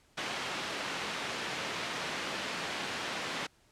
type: band-pass noise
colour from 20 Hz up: white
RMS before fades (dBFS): -37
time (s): 0.17-3.47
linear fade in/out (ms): 10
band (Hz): 140 to 3000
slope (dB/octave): 12
effects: pink hiss -66 dBFS RMS until 3.71 s + low-pass 10000 Hz 12 dB/octave